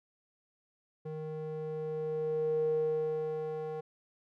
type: tone with band-pass filter sweep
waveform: square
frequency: 155.56 Hz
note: D#3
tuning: in tune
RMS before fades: -34 dBFS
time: 1.05-3.81 s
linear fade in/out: 10 ms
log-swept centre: 350 to 570 Hz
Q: 7.5
effects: none